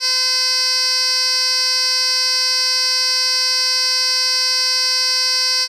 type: tone with band-pass filter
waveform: 15% pulse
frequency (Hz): 512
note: C5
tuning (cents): -38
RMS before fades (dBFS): -17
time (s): 0-5.68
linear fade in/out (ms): 50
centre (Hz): 4800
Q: 4.7
effects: none